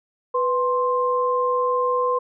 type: tone pair together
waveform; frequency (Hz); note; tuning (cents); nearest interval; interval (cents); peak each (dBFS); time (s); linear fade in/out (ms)
sine; 495.7 / 1050.4; B4 / C6; +6 / +6; octave + minor second; 1300; -21; 0.34-2.19; 10
effects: none